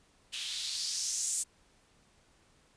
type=noise with band-pass filter sweep; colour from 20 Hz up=blue; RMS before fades=-35 dBFS; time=0.32-1.44 s; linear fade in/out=20 ms; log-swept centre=3000 to 8100 Hz; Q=3; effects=pink hiss -66 dBFS RMS until 2.76 s + resampled to 22050 Hz